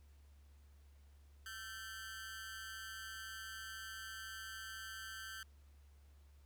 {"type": "tone with amplitude modulation", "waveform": "sawtooth", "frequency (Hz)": 1552, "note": "G6", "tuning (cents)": -18, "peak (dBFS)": -39, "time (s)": [1.46, 5.43], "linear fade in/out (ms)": 2, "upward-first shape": "sine", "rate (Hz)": 214, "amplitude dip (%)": 90, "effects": ["added 71 Hz sine -60 dBFS peak until 6.45 s", "pink hiss -75 dBFS RMS until 6.45 s"]}